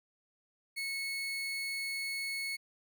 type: tone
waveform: 30% pulse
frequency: 2198 Hz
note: C#7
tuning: 15 cents flat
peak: -32 dBFS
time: 0.76-2.57 s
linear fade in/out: 20 ms
effects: none